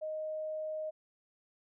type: tone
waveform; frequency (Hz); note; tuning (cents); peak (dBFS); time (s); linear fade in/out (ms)
sine; 622.3; D#5; 0; -35; 0.01-0.91; 20
effects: none